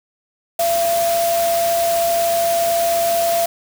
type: tone in noise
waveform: sine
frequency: 679 Hz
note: F5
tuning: 49 cents flat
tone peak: -15 dBFS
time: 0.59-3.46 s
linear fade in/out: 5 ms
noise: white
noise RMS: -25 dBFS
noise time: 0.59-3.46 s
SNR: +7 dB
effects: none